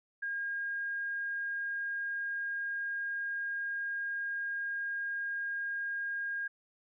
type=tone; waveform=sine; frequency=1621 Hz; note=G#6; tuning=42 cents flat; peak=-33 dBFS; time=0.22-6.48 s; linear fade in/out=10 ms; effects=none